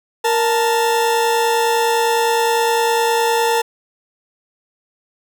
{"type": "tone pair together", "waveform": "40% pulse", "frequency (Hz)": [466.2, 882.6], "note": ["A#4", "A5"], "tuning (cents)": [0, 5], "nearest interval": "major seventh", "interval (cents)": 1105, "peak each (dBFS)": -16, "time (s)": [0.24, 3.62], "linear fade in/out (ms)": 10, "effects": []}